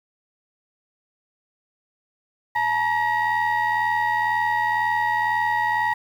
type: tone cluster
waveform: sine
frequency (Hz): 860 / 942 / 1906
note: A5 / A#5 / A#6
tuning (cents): -40 / +18 / +38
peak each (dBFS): -22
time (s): 2.55-5.94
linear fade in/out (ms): 10
effects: tanh soft clip ceiling -15 dBFS + 8-bit